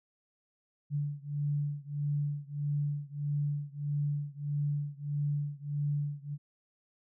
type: beating tone pair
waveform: sine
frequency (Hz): 144.7 / 146.3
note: D3 / D3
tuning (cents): -25 / -6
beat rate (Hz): 1.6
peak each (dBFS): -33 / -34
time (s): 0.9-6.38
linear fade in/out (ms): 50
effects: none